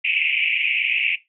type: band-pass noise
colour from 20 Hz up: pink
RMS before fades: -21 dBFS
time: 0.04-1.16 s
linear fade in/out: 10 ms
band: 2200 to 2800 Hz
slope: 96 dB/octave
effects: noise-tail reverb RT60 0.2 s tail -17 dB re dry